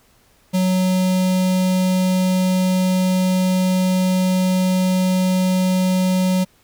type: tone with notch filter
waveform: square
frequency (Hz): 185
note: F#3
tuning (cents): 0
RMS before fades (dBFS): -17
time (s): 0.53-6.45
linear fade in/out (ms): 20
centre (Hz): 1500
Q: 1.1
effects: pink hiss -56 dBFS RMS until 6.63 s